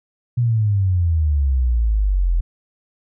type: exponential sweep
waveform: sine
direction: down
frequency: 123.47 to 41.05 Hz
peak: -14 dBFS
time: 0.37-2.41 s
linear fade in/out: 10 ms
effects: none